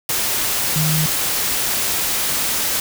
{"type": "tone in noise", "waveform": "sine", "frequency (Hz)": 155.56, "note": "D#3", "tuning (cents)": 0, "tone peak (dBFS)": -17, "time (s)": [0.76, 1.06], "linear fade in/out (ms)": 2, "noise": "white", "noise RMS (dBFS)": -20, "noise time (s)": [0.09, 2.8], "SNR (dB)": 0, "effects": []}